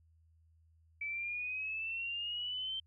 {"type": "exponential sweep", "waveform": "sine", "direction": "up", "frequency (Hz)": [2296, 3130], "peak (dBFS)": -36, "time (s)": [1.01, 2.8], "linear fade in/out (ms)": 5, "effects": ["added 81 Hz sine -64 dBFS peak until 2.86 s"]}